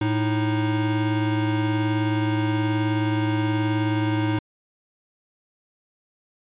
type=tone pair together; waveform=square; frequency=110 / 311.1 Hz; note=A2 / D#4; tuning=0 / 0 cents; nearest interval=octave + tritone; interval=1800 cents; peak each=-24 dBFS; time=0.01-4.39 s; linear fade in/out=5 ms; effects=resampled to 8000 Hz